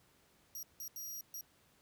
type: tone bursts at uneven times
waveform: 15% pulse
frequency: 5720 Hz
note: F8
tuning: 41 cents sharp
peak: -37 dBFS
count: 4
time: 0.55-0.63 / 0.8-0.88 / 0.96-1.21 / 1.34-1.41 s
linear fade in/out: 2 ms
effects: pink hiss -69 dBFS RMS until 1.81 s + high-pass 60 Hz 12 dB/octave